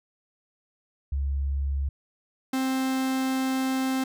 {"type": "tone pair in turn", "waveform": ["sine", "45% pulse"], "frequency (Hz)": [69.3, 262.8], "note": ["C#2", "C4"], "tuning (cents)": [0, 8], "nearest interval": "octave + major seventh", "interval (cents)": 2308, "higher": "second", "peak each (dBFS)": -24, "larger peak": "neither", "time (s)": [[1.12, 1.89], [2.53, 4.04]], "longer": "second", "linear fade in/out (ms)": 5, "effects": []}